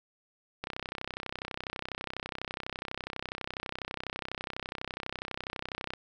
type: click train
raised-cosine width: 0.3 ms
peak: -19 dBFS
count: 171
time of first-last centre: 0.64-5.936 s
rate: 32.1 Hz
effects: none